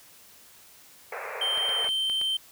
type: band-pass noise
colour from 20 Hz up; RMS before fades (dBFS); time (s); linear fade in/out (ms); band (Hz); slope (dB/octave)
pink; -36; 1.12-1.88; 5; 420 to 2500; 96
type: tone with pitch glide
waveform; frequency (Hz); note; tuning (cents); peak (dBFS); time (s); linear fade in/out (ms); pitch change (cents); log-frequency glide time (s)
triangle; 3136 to 3116; G7 to G7; 0 to -11; -23; 1.41-2.37; 5; -11; 1.72-1.8
type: clicks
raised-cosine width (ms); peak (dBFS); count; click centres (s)
0.3; -23; 6; 1.576 / 1.692 / 1.845 / 1.889 / 2.098 / 2.214
effects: white hiss -53 dBFS RMS until 2.51 s